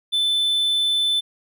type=tone; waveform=triangle; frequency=3520 Hz; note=A7; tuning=in tune; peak=-16 dBFS; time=0.12-1.21 s; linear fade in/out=20 ms; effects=none